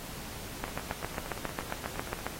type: two click trains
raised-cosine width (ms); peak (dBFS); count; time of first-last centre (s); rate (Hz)
0.5; -24 / -17; 14 / 13; 0.68-2.19 / 0.64-2.266; 8.61 / 7.38
effects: pink hiss -43 dBFS RMS until 2.39 s + AAC 48 kbps